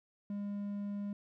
triangle tone, 203 Hz, G#3, 39 cents flat, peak -34 dBFS, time 0.3-1.13 s, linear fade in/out 2 ms, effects none

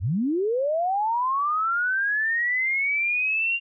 sine linear sweep, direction up, 72.4 to 2794 Hz, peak -21 dBFS, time 0-3.6 s, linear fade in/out 50 ms, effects none

